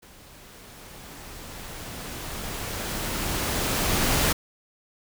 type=noise with level ramp; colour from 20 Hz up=pink; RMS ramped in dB=-50 to -21 dBFS; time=0.02-4.33 s; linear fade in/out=10 ms; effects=none